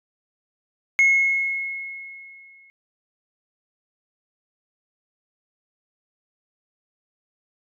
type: tone with exponential decay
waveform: sine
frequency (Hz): 2172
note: C#7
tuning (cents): -36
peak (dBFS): -10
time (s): 0.99-2.7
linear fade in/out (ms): 0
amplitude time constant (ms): 370
effects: tanh soft clip ceiling -11 dBFS